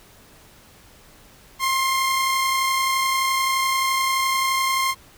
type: tone pair together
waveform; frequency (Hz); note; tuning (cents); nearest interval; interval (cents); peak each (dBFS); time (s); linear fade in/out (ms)
sawtooth; 1062.3 / 2093; C6 / C7; +26 / 0; octave; 1174; -16 / -24; 1.59-4.95; 50
effects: pink hiss -50 dBFS RMS until 5.17 s